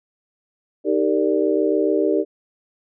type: chord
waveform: sine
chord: Eb major seventh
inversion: none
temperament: equal with one note detuned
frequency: 311.1 / 392 / 458.9 / 587.3 Hz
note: Eb4 / G4 / Bb4 / D5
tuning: 0 / 0 / -27 / 0 cents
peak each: -21 / -20 / -22 / -24 dBFS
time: 0.84-2.25 s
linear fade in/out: 50 ms
effects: none